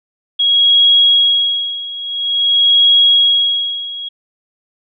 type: tone with tremolo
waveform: sine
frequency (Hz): 3307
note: G#7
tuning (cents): -8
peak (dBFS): -6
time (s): 0.39-4.09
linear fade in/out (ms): 10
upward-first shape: sine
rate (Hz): 0.49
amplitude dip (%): 85
effects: none